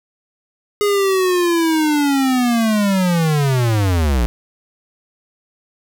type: linear sweep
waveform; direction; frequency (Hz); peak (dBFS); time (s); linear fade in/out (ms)
square; down; 415.4 to 55; -14; 0.81-4.26; 0
effects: none